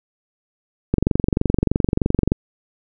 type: click train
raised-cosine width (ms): 3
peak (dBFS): -3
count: 33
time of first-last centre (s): 0.94-2.319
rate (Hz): 23.2
effects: none